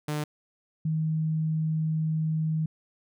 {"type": "tone pair in turn", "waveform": ["sawtooth", "sine"], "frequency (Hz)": [150, 157.82], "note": ["D3", "D#3"], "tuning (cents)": [37, 25], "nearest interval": "minor second", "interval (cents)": 88, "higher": "second", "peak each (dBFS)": -24, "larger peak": "neither", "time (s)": [[0.08, 0.24], [0.85, 2.66]], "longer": "second", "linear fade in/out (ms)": 5, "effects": []}